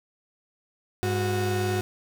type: tone pair together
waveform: 35% pulse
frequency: 101.5 / 366.6 Hz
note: G#2 / F#4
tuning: -39 / -16 cents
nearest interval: octave + minor seventh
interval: 2223 cents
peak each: -25 dBFS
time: 1.03-1.81 s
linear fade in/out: 0 ms
effects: none